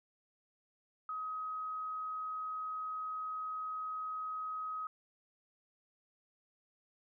sine tone, 1265 Hz, D#6, 28 cents sharp, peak -37 dBFS, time 1.09-4.87 s, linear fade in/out 2 ms, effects none

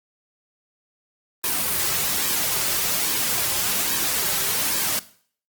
white noise with flanger, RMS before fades -23 dBFS, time 1.44-4.99 s, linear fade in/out 0 ms, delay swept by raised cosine 1.4 to 4.3 ms, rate 1.2 Hz, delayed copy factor -0.5, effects noise-tail reverb RT60 0.5 s tail -17 dB re dry + Opus 32 kbps

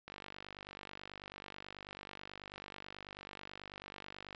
click train, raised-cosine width 0.3 ms, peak -30 dBFS, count 211, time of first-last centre 0.08-4.348 s, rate 49.2 Hz, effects resampled to 16000 Hz

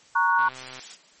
sine chord, F# major, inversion first, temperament equal with one note detuned, 932.3 / 1108.7 / 1470.6 Hz, A#5 / C#6 / F#6, 0 / 0 / -11 cents, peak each -22 / -23 / -22 dBFS, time 0.15-0.49 s, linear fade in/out 10 ms
click train, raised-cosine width 0.3 ms, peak -25 dBFS, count 53, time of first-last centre 0.39-0.793 s, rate 129 Hz
blue noise, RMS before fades -36 dBFS, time 0.53-0.98 s, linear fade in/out 50 ms
effects white hiss -55 dBFS RMS until 1.2 s + MP3 32 kbps

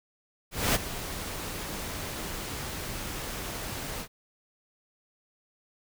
pink noise with ADSR envelope, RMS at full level -23 dBFS, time 0.51-4.08 s, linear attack 240 ms, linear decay 22 ms, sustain -13 dB, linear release 74 ms, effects none

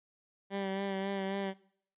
15% pulse tone with vibrato, 195.1 Hz, G3, 8 cents flat, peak -27 dBFS, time 0.5-1.54 s, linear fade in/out 50 ms, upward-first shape sine, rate 3.7 Hz, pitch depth 29 cents each way, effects noise-tail reverb RT60 0.6 s tail -21 dB re dry + resampled to 8000 Hz

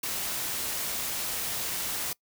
white noise with ADSR envelope, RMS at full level -30 dBFS, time 0.03-2.13 s, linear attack 7 ms, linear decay 5 ms, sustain -2 dB, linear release 4 ms, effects noise-tail reverb RT60 0.1 s tail -23 dB re dry

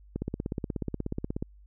click train, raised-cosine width 3 ms, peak -18 dBFS, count 22, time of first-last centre 0.16-1.425 s, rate 16.6 Hz, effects added 50 Hz sine -51 dBFS peak until 1.66 s

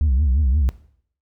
sine tone with vibrato, 69.3 Hz, C#2, in tune, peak -12 dBFS, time 0.01-0.69 s, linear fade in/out 0 ms, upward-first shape triangle, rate 5.7 Hz, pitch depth 240 cents each way, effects noise-tail reverb RT60 0.6 s tail -19 dB re dry + tanh soft clip ceiling -13 dBFS

